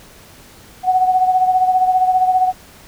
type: beating tone pair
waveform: sine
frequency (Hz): 740 / 755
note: F#5 / F#5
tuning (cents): 0 / +35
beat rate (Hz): 15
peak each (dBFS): -12 / -19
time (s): 0.83-2.53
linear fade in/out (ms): 50
effects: pink hiss -43 dBFS RMS until 2.87 s